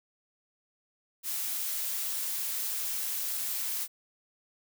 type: noise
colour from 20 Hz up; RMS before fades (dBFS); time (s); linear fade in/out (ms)
blue; -33; 1.23-3.88; 50
effects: none